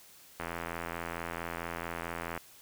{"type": "click train", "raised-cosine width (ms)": 0.5, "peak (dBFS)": -21, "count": 168, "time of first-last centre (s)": [0.4, 2.376], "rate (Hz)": 84.5, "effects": ["white hiss -56 dBFS RMS until 2.61 s"]}